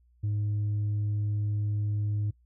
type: tone with tanh clipping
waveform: sine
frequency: 104.3 Hz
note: G#2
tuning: 8 cents sharp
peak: -27 dBFS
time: 0.23-2.31 s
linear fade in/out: 10 ms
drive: 2 dB
effects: noise-tail reverb RT60 0.1 s tail -21 dB re dry + added 60 Hz sine -60 dBFS peak until 2.45 s